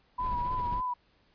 sine tone with vibrato, 987.8 Hz, B5, in tune, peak -29 dBFS, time 0.18-0.94 s, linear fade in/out 10 ms, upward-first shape triangle, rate 3.5 Hz, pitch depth 46 cents each way
brown noise with tremolo, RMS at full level -35 dBFS, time 0.18-0.82 s, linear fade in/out 50 ms, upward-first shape sine, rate 15 Hz, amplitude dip 40%
effects pink hiss -67 dBFS RMS until 1.34 s + resampled to 11025 Hz

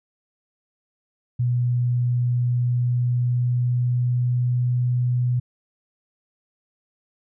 sine tone with pitch glide, 122.4 to 123.54 Hz, B2 to B2, -15 to +1 cents, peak -18 dBFS, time 1.39-5.4 s, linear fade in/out 10 ms, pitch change +16 cents, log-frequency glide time 2.56-4.79 s, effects none

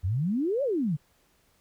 sine exponential two-way sweep, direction up then down, 82.41 to 587.3 to 136.5 Hz, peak -24 dBFS, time 0.03-0.97 s, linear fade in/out 20 ms, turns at 0.63 s, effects pink hiss -66 dBFS RMS until 1.6 s

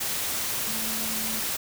sine tone in noise, 220.6 Hz, A3, 5 cents sharp, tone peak -37 dBFS, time 0.67-1.4 s, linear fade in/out 10 ms, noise white, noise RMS -29 dBFS, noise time 0-1.57 s, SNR -11 dB, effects none

